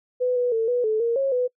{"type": "tone with pitch steps", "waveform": "sine", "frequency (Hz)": [499.8, 491.2, 450.3, 489.7, 434.6, 466.3, 544, 497.7], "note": ["B4", "B4", "A4", "B4", "A4", "A#4", "C#5", "B4"], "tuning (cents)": [21, -9, 40, -15, -21, 1, -33, 13], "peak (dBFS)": -19, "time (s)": [0.2, 1.48], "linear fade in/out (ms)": 20, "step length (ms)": 160, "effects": ["noise-tail reverb RT60 0.1 s tail -26 dB re dry"]}